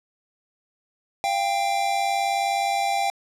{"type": "tone pair together", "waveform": "square", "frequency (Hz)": [691, 790.2], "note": ["F5", "G5"], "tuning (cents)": [-19, 14], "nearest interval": "major second", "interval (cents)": 233, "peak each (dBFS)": [-28, -23], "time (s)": [1.24, 3.1], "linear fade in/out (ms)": 0, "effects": ["low-pass 10000 Hz 12 dB/octave"]}